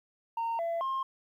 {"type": "tone with pitch steps", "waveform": "sine", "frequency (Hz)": [919, 673, 1065], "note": ["A#5", "E5", "C6"], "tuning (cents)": [-25, 36, 30], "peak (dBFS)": -27, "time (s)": [0.37, 1.03], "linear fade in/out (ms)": 5, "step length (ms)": 220, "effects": ["tanh soft clip ceiling -28 dBFS", "11-bit"]}